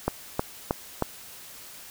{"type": "click train", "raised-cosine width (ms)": 1, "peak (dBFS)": -9, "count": 4, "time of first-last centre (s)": [0.08, 1.023], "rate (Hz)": 3.18, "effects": ["white hiss -45 dBFS RMS until 1.9 s"]}